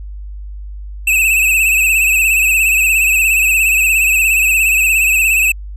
square tone with vibrato, 2600 Hz, E7, 24 cents flat, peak -10 dBFS, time 1.07-5.52 s, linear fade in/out 5 ms, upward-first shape triangle, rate 17 Hz, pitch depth 83 cents each way, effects added 50 Hz sine -25 dBFS peak until 5.76 s

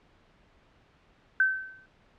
sine tone with exponential decay, 1539 Hz, G6, 32 cents flat, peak -17 dBFS, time 1.4-1.86 s, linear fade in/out 2 ms, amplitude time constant 100 ms, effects pink hiss -62 dBFS RMS until 2.18 s + low-pass 3000 Hz 12 dB/octave

